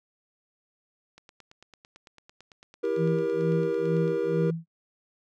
click train, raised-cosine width 0.2 ms, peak -32 dBFS, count 27, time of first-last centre 1.18-4.079 s, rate 8.97 Hz
triangle chord, E diminished, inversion none, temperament just, 329.6 / 395.6 / 474.7 Hz, E4 / G4 / Bb4, 0 / +16 / +31 cents, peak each -31 / -27 / -25 dBFS, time 2.83-4.51 s, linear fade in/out 10 ms
sine tone with tremolo, 164.81 Hz, E3, in tune, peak -23 dBFS, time 2.96-4.68 s, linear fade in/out 50 ms, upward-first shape sine, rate 2.2 Hz, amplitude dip 100%
effects none

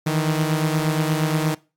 sawtooth beating tone pair, 154.4 / 162.9 Hz, D#3 / E3, -13 / -20 cents, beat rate 8.5 Hz, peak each -16 / -21 dBFS, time 0.06-1.55 s, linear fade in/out 10 ms, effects noise-tail reverb RT60 0.3 s tail -22 dB re dry + AAC 64 kbps

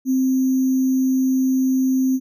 sine tone with sample-and-hold, 261.6 Hz, C4, in tune, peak -15 dBFS, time 0.05-2.2 s, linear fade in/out 50 ms, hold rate 6300 Hz, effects none

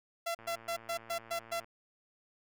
sawtooth tone bursts, 677 Hz, E5, 46 cents sharp, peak -29 dBFS, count 7, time 0.26-1.603 s, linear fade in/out 10 ms, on 89 ms, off 120 ms
click train, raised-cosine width 0.5 ms, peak -37 dBFS, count 144, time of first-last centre 0.39-1.644 s, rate 114 Hz
effects none

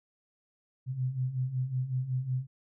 sine beating tone pair, 125.1 / 130.5 Hz, B2 / C3, +23 / -4 cents, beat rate 5.4 Hz, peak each -35 / -30 dBFS, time 0.86-2.47 s, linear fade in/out 50 ms, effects none

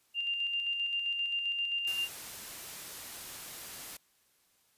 sine tone with tremolo, 2794 Hz, F7, in tune, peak -29 dBFS, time 0.14-2.09 s, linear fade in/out 50 ms, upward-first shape square, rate 7.6 Hz, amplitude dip 35%
white noise, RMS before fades -44 dBFS, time 1.87-3.97 s, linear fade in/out 5 ms
effects white hiss -70 dBFS RMS until 4.77 s + resampled to 32000 Hz

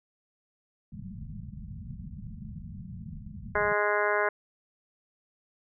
white low-pass noise, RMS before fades -41 dBFS, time 0.92-3.73 s, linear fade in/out 5 ms, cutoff 220 Hz, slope 96 dB/octave
harmonic tone, 207.7 Hz, G#3, in tune, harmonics 2 / 3 / 4 / 5 / 6 / 7 / 8 / 9 / 10, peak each -30 / -30 / -35 / -31 / -37 / -31 / -32 / -38 / -37 dBFS, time 3.55-4.29 s, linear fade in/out 5 ms
effects none

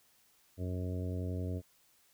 harmonic tone, 91 Hz, F#2, 28 cents flat, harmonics 1 / 2 / 3 / 4 / 5 / 6 / 7, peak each -35 / -43 / -43 / -48 / -47 / -51 / -50 dBFS, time 0.57-1.62 s, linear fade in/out 50 ms, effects white hiss -68 dBFS RMS until 2.13 s

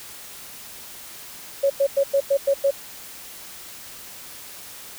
sine tone bursts, 554.4 Hz, C#5, in tune, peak -15 dBFS, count 7, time 1.63-2.709 s, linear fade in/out 10 ms, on 71 ms, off 97 ms, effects white hiss -40 dBFS RMS until 4.98 s

